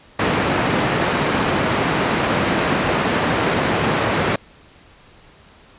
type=band-pass noise; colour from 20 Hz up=pink; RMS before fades=-19 dBFS; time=0.19-4.36 s; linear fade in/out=5 ms; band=140 to 2400 Hz; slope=12 dB/octave; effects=pink hiss -48 dBFS RMS until 5.78 s + resampled to 8000 Hz